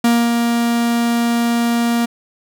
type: tone with ADSR envelope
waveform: 45% pulse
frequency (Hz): 235.1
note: A#3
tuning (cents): +15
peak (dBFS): -10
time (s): 0.04-2.06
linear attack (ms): 5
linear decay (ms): 250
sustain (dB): -4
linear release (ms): 12
effects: none